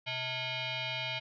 sine tone with frequency modulation, 127.8 Hz, C3, 40 cents flat, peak -33 dBFS, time 0.06-1.2 s, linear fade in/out 20 ms, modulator 769 Hz, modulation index 4.7, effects none

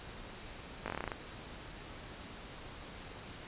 slowing click train, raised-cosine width 0.5 ms, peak -21 dBFS, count 10, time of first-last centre 0.86-1.118 s, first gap 19 ms, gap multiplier 1.1, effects pink hiss -48 dBFS RMS until 3.47 s + resampled to 8000 Hz

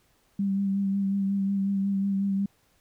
sine tone with vibrato, 196.7 Hz, G3, 6 cents sharp, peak -23 dBFS, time 0.39-2.46 s, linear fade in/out 5 ms, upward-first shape sine, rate 5.5 Hz, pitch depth 23 cents each way, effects pink hiss -66 dBFS RMS until 2.8 s

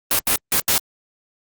white noise bursts at uneven times, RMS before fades -17 dBFS, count 4, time 0.11-0.19 / 0.27-0.36 / 0.52-0.6 / 0.68-0.78 s, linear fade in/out 2 ms, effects Opus 32 kbps

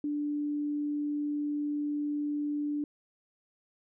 sine tone, 293.7 Hz, D4, in tune, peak -29 dBFS, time 0.04-2.84 s, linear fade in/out 2 ms, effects none

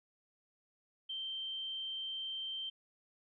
sine tone, 3131 Hz, G7, 3 cents flat, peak -38 dBFS, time 1.09-2.7 s, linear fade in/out 10 ms, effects none

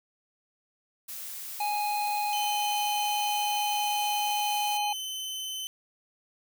blue noise, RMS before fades -39 dBFS, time 1.08-4.78 s, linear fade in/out 10 ms
harmonic tone, 830.6 Hz, G#5, in tune, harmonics 1 / 3 / 5, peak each -27 / -37 / -41 dBFS, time 1.6-4.93 s, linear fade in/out 5 ms
sawtooth tone, 3055 Hz, G7, 45 cents flat, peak -30 dBFS, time 2.33-5.67 s, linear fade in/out 0 ms
effects none

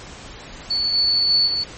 sine tone with level steps, 4452 Hz, C#8, 7 cents sharp, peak -18 / -15 / -13 / -19 dBFS, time 0.7-1.64 s, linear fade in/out 10 ms, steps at 0.93 / 1.29 / 1.46 s, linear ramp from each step 20 ms, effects pink hiss -38 dBFS RMS until 1.77 s + MP3 32 kbps

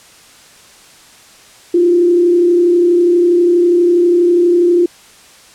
sine tone with frequency modulation, 349 Hz, F4, 1 cent flat, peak -7 dBFS, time 1.74-4.86 s, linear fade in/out 5 ms, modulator 32.3 Hz, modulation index 0.38, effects white hiss -42 dBFS RMS until 5.54 s + low-pass 9000 Hz 12 dB/octave

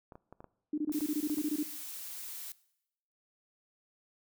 clicks, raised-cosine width 1 ms, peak -35 dBFS, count 9, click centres 0.122 / 0.155 / 0.326 / 0.405 / 0.443 / 0.895 / 1.008 / 1.298 / 1.384 s
sine tone bursts, 300 Hz, D4, 37 cents sharp, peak -29 dBFS, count 13, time 0.73-1.631 s, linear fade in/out 5 ms, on 49 ms, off 22 ms
blue noise, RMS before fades -43 dBFS, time 0.92-2.52 s, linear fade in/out 2 ms
effects noise-tail reverb RT60 0.8 s tail -20 dB re dry

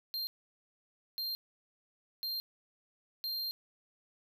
square tone bursts at uneven times, 4186 Hz, C8, in tune, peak -35 dBFS, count 4, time 0.14-0.27 / 1.18-1.35 / 2.23-2.4 / 3.24-3.51 s, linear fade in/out 0 ms, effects none

